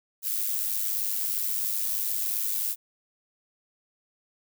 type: noise with amplitude modulation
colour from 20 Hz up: violet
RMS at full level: -26 dBFS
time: 0.22-2.76 s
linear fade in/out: 50 ms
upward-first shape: sine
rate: 103 Hz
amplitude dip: 55%
effects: none